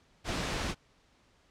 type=noise; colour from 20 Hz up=pink; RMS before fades=-33 dBFS; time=0.24-0.75 s; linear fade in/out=50 ms; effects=pink hiss -66 dBFS RMS until 1.5 s + low-pass 6000 Hz 12 dB/octave